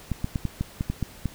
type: clicks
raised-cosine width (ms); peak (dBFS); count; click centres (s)
5; -13; 9; 0.117 / 0.244 / 0.358 / 0.453 / 0.61 / 0.809 / 0.9 / 1.027 / 1.257
effects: pink hiss -47 dBFS RMS until 1.34 s